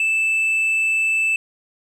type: tone with tanh clipping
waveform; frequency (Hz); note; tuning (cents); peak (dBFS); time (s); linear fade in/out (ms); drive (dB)
sine; 2637; E7; 0; -17; 0-1.36; 2; 3
effects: none